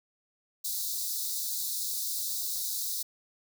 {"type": "high-pass noise", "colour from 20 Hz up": "white", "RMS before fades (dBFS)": -33, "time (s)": [0.64, 3.03], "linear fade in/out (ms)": 10, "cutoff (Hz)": 3700, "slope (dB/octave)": 96, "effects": []}